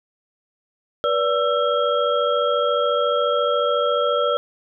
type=tone cluster; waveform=sine; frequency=485.8 / 580 / 1333 / 3257 Hz; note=B4 / D5 / E6 / G#7; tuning=-29 / -22 / +19 / -34 cents; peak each=-22 / -21 / -22 / -29 dBFS; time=1.04-4.37 s; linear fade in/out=0 ms; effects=none

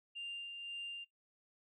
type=tone with tremolo; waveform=sine; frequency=2794 Hz; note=F7; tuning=in tune; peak=-39 dBFS; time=0.15-1.05 s; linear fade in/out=20 ms; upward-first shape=sine; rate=1.9 Hz; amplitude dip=40%; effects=noise-tail reverb RT60 0.1 s tail -19 dB re dry + tanh soft clip ceiling -38 dBFS

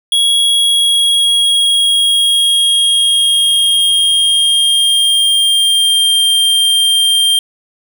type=tone with pitch glide; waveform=square; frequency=3322 to 3183 Hz; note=G#7 to G7; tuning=0 to +26 cents; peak=-9 dBFS; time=0.12-7.39 s; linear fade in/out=2 ms; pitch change=-74 cents; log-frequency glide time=0.44-6.27 s; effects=none

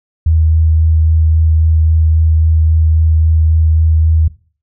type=tone with vibrato; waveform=sine; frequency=79.7 Hz; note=D#2; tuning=42 cents sharp; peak=-7 dBFS; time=0.26-4.28 s; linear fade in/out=5 ms; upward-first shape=sine; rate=3.7 Hz; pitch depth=11 cents each way; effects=noise-tail reverb RT60 0.4 s tail -18 dB re dry

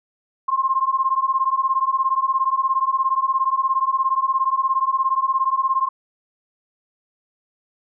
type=beating tone pair; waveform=sine; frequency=1054 / 1071 Hz; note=C6 / C6; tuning=+12 / +40 cents; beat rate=17 Hz; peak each=-20 dBFS; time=0.48-5.89 s; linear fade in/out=10 ms; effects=none

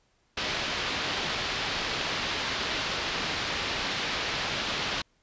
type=low-pass noise; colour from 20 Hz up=white; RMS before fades=-31 dBFS; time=0.37-5.02 s; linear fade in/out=5 ms; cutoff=4400 Hz; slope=24 dB/octave; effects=pink hiss -69 dBFS RMS until 5.22 s + resampled to 16000 Hz

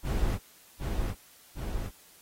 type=noise with echo; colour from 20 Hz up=brown; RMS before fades=-27 dBFS; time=0.03-0.39 s; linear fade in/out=50 ms; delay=760 ms; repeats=2; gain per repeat=-3 dB; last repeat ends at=1.91 s; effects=white hiss -57 dBFS RMS until 2.21 s + AAC 48 kbps

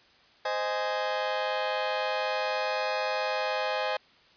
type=chord; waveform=sawtooth; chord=Ab major; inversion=first; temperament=just; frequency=519.1 / 623 / 830.6 Hz; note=C5 / Eb5 / Ab5; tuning=-14 / +2 / 0 cents; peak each=-28 dBFS; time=0.45-3.97 s; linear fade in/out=5 ms; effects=white hiss -59 dBFS RMS until 4.36 s + resampled to 11025 Hz

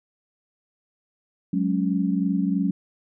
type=chord; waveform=sine; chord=F# suspended second; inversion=none; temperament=just; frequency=185 / 208.1 / 277.5 Hz; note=F#3 / G#3 / C#4; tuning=0 / +4 / +2 cents; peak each=-23 / -26 / -25 dBFS; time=1.53-2.71 s; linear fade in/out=5 ms; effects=none

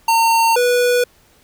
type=tone pair in turn; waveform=square; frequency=912 / 489.7 Hz; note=A#5 / B4; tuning=-38 / -15 cents; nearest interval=major seventh; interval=1077 cents; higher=first; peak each=-12 / -13 dBFS; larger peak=first; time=0.08-0.56 / 0.56-1.04 s; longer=neither; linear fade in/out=5 ms; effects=pink hiss -53 dBFS RMS until 1.43 s

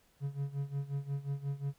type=tone with tremolo; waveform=triangle; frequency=140.2 Hz; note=C#3; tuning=20 cents sharp; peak=-29 dBFS; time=0.2-1.74 s; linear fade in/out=50 ms; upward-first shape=sine; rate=5.6 Hz; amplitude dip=85%; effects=pink hiss -69 dBFS RMS until 1.78 s

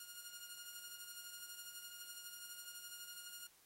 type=tone with tremolo; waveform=5% pulse; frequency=1424 Hz; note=F6; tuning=33 cents sharp; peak=-37 dBFS; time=0-3.47 s; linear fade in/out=2 ms; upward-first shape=triangle; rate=12 Hz; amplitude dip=60%; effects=white hiss -69 dBFS RMS until 3.65 s + AAC 48 kbps

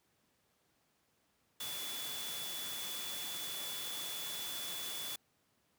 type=tone in noise; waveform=sine; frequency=3445 Hz; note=A7; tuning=37 cents flat; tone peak=-43 dBFS; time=1.6-5.16 s; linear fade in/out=5 ms; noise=white; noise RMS=-43 dBFS; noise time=1.6-5.16 s; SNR=-3 dB; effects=pink hiss -75 dBFS RMS until 5.78 s + high-pass 100 Hz 12 dB/octave

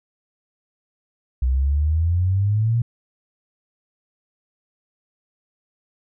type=exponential sweep; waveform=sine; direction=up; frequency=61.74 to 120 Hz; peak=-16 dBFS; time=1.42-2.82 s; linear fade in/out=5 ms; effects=none

